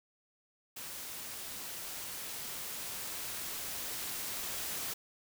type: noise with level ramp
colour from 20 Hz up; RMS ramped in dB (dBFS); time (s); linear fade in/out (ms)
white; -44 to -38; 0.76-4.94; 10
effects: none